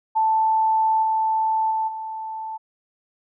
sine tone with level steps, 881 Hz, A5, 2 cents sharp, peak -16 / -18 / -20 / -28 dBFS, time 0.15-2.58 s, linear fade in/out 20 ms, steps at 1.02 / 1.7 / 1.87 s, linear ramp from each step 20 ms, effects none

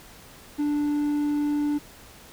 triangle tone, 293.7 Hz, D4, in tune, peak -20 dBFS, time 0.58-1.79 s, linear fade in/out 20 ms, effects pink hiss -48 dBFS RMS until 2.32 s

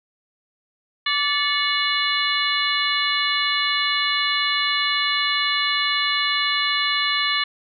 harmonic tone with a mistuned harmonic, 582 Hz, D5, 16 cents flat, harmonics 2 / 3 / 4 / 5 / 6 / 7, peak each -26 / -26 / -26 / -26 / -26 / -26 dBFS, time 1.06-7.44 s, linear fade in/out 5 ms, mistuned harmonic 4, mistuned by -95 cents, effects none

